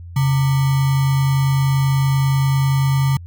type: tone with sample-and-hold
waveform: sine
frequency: 136.3 Hz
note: C#3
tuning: 29 cents flat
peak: -13 dBFS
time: 0.16-3.17 s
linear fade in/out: 5 ms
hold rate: 1050 Hz
effects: added 86 Hz sine -32 dBFS peak until 3.26 s